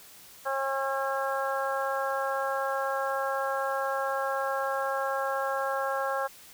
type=harmonic tone; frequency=270.8 Hz; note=C#4; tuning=40 cents flat; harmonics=2 / 3 / 4 / 5 / 6; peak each=-31 / -33 / -34 / -35 / -36 dBFS; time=0.45-6.28 s; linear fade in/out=20 ms; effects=white hiss -51 dBFS RMS until 6.53 s